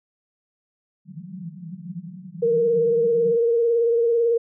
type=band-pass noise; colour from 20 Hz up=white; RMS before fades=-36 dBFS; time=1.05-3.39 s; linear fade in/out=50 ms; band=160 to 190 Hz; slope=96 dB/octave
type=tone with vibrato; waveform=sine; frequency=466.2 Hz; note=A#4; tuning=in tune; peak=-16 dBFS; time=2.42-4.38 s; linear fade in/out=10 ms; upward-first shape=triangle; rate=18 Hz; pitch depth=42 cents each way
effects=none